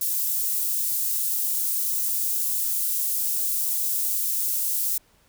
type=high-pass noise; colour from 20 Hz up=white; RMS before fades=-25 dBFS; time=0.01-4.98 s; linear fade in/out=5 ms; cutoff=9400 Hz; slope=12 dB/octave; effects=pink hiss -61 dBFS RMS until 5.28 s